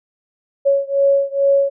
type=beating tone pair; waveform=sine; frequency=554.4 / 556.7 Hz; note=C#5 / C#5; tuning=0 / +7 cents; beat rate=2.3 Hz; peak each=-15 / -16 dBFS; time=0.65-1.7 s; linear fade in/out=20 ms; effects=none